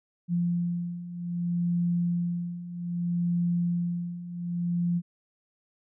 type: beating tone pair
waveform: sine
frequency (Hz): 173.1 / 173.73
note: F3 / F3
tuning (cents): -15 / -9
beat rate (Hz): 0.63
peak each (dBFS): -31 / -27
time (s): 0.28-5.02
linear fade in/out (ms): 50
effects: none